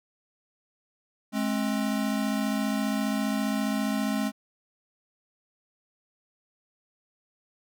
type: tone pair together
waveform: square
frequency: 211.3 / 266.2 Hz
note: G#3 / C4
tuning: +30 / +30 cents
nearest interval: major third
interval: 400 cents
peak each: -28 / -30 dBFS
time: 1.32-4.32 s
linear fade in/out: 50 ms
effects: none